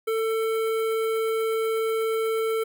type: tone with notch filter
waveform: square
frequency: 445.9 Hz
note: A4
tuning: 23 cents sharp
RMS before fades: -25 dBFS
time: 0.07-2.64 s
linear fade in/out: 10 ms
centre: 5600 Hz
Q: 0.62
effects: none